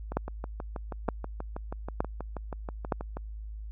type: two click trains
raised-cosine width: 1 ms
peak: -12 / -22 dBFS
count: 4 / 20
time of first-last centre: 0.17-2.922 / 0.12-3.17 s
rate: 1.09 / 6.23 Hz
effects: added 53 Hz sine -37 dBFS peak until 3.71 s